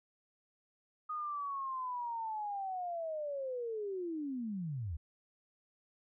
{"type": "linear sweep", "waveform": "sine", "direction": "down", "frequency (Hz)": [1244.5, 70], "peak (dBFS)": -36, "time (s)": [1.09, 4.97], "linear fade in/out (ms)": 10, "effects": []}